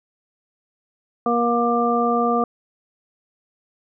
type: harmonic tone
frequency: 237.1 Hz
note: A#3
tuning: 30 cents sharp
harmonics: 1 / 2 / 3 / 5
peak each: -22 / -22 / -22 / -22 dBFS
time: 1.26-2.44 s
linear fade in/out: 2 ms
effects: none